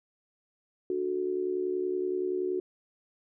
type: tone with amplitude modulation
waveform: sine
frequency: 368 Hz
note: F#4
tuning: 9 cents flat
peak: -24 dBFS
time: 0.9-2.6 s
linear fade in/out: 2 ms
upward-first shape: sine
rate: 70.6 Hz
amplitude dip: 75%
effects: none